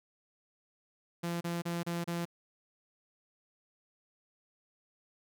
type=tone bursts; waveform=sawtooth; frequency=171.1 Hz; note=F3; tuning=35 cents flat; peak=-29 dBFS; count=5; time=1.23-2.254 s; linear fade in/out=10 ms; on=180 ms; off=31 ms; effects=none